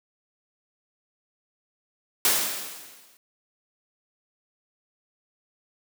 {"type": "noise with exponential decay", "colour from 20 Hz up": "white", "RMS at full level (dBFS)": -19, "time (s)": [2.25, 3.17], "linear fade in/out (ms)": 1, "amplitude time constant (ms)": 200, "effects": ["high-pass 200 Hz 12 dB/octave"]}